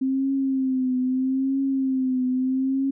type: tone with vibrato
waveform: sine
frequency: 262.7 Hz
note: C4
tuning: 7 cents sharp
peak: -20 dBFS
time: 0.01-2.91 s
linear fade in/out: 10 ms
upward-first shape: triangle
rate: 0.78 Hz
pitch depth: 66 cents each way
effects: none